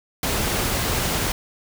pink noise, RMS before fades -23 dBFS, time 0.23-1.32 s, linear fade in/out 2 ms, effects none

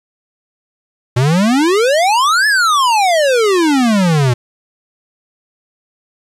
square exponential two-way sweep, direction up then down, 118 to 1760 to 118 Hz, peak -10 dBFS, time 1.16-4.34 s, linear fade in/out 10 ms, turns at 2.47 s, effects low-pass 9000 Hz 12 dB/octave + 8-bit

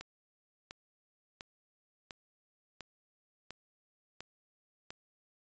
click train, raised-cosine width 0.2 ms, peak -26 dBFS, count 8, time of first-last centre 0.01-4.905 s, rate 1.43 Hz, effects resampled to 16000 Hz

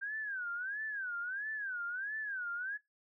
sine tone with vibrato, 1566 Hz, G6, 2 cents flat, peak -36 dBFS, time 0.01-2.78 s, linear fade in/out 20 ms, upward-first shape sine, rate 1.5 Hz, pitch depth 200 cents each way, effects noise-tail reverb RT60 0.2 s tail -23 dB re dry

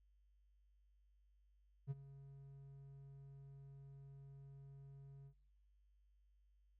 triangle tone with ADSR envelope, 137.9 Hz, C#3, 9 cents flat, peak -36 dBFS, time 1.87-5.34 s, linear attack 38 ms, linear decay 30 ms, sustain -17 dB, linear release 75 ms, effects noise-tail reverb RT60 0.9 s tail -26 dB re dry + added 50 Hz sine -70 dBFS peak until 6.79 s

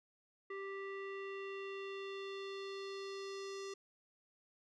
square tone with low-pass filter sweep, 392 Hz, G4, in tune, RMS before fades -45 dBFS, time 0.5-3.74 s, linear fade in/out 5 ms, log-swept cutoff 1900 to 5900 Hz, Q 2.5, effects none

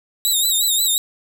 15% pulse tone with vibrato, 3814 Hz, A#7, 39 cents sharp, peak -9 dBFS, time 0.25-0.98 s, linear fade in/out 0 ms, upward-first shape sine, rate 5.6 Hz, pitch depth 85 cents each way, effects none

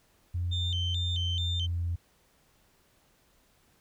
sine tone with pitch glide, 87.8 to 85.84 Hz, F2 to F2, +10 to -29 cents, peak -27 dBFS, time 0.34-1.96 s, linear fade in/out 10 ms, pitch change -39 cents, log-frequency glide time 0.72-1.84 s
sine tone with vibrato, 3338 Hz, G#7, 8 cents sharp, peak -30 dBFS, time 0.51-1.67 s, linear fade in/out 20 ms, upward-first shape square, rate 2.3 Hz, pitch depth 130 cents each way
effects tanh soft clip ceiling -23 dBFS + pink hiss -66 dBFS RMS until 3.8 s

